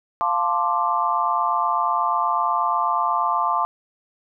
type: chord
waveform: sine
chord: D minor seventh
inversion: first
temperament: equal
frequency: 698.5 / 880 / 1046.5 / 1174.7 Hz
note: F5 / A5 / C6 / D6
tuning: 0 / 0 / 0 / 0 cents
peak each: -26 / -24 / -23 / -23 dBFS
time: 0.21-3.65 s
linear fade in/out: 0 ms
effects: none